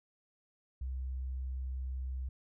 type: tone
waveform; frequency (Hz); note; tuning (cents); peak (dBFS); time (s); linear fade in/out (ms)
sine; 64.7; C2; -19; -35; 0.81-2.29; 5
effects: none